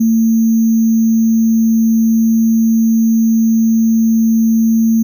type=tone with sample-and-hold; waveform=sine; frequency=224.9 Hz; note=A3; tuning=38 cents sharp; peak=-8 dBFS; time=0-5.03 s; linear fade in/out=10 ms; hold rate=6300 Hz; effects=none